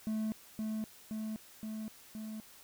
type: tone with echo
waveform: triangle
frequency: 217.5 Hz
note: A3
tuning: 20 cents flat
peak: -30 dBFS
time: 0.07-0.32 s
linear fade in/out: 0 ms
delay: 520 ms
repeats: 4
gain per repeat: -2 dB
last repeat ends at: 2.4 s
effects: white hiss -57 dBFS RMS until 2.63 s